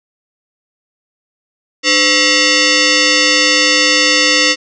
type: tone with frequency modulation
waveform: sine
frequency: 1319 Hz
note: E6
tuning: 1 cent sharp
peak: -8 dBFS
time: 1.83-4.56 s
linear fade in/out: 50 ms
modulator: 809 Hz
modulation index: 6
effects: none